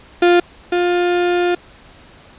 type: tone pair in turn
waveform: 35% pulse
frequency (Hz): 350.5 / 352.9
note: F4 / F4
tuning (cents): +6 / +18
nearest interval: unison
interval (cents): 12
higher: second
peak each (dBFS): -7 / -12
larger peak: first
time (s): 0.22-0.4 / 0.72-1.55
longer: second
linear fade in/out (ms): 5
effects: pink hiss -44 dBFS RMS until 2.38 s + resampled to 8000 Hz